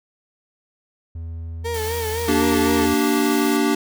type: tone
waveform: triangle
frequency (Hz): 82.4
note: E2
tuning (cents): 0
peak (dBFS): -26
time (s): 1.15-2.94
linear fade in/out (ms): 5
type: tone with vibrato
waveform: 35% pulse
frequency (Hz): 451.6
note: A4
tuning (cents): +45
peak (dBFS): -22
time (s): 1.64-2.87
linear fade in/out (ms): 20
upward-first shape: sine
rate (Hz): 3.9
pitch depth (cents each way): 75
type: noise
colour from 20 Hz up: white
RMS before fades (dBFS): -33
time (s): 1.74-3.57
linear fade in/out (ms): 5
type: chord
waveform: square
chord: G minor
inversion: first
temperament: equal with one note detuned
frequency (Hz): 233.1 / 293.7 / 385.9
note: Bb3 / D4 / G4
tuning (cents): 0 / 0 / -27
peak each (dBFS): -23 / -20 / -23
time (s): 2.28-3.75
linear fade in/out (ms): 5
effects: none